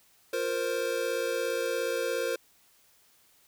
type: chord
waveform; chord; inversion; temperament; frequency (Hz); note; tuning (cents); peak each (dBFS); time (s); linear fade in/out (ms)
square; F suspended fourth; none; equal with one note detuned; 352.7 / 466.2 / 523.3; F4 / Bb4 / C5; +17 / 0 / 0; -38 / -32 / -32; 0.33-2.36; 5
effects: white hiss -63 dBFS RMS until 3.47 s